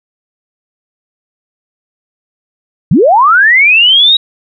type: linear sweep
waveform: sine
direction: up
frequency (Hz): 120 to 3854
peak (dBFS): -3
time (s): 2.91-4.17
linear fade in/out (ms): 5
effects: none